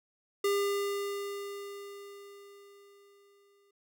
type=tone with exponential decay; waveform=square; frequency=402 Hz; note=G4; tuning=44 cents sharp; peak=-26 dBFS; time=0.44-3.71 s; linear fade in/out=5 ms; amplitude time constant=710 ms; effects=none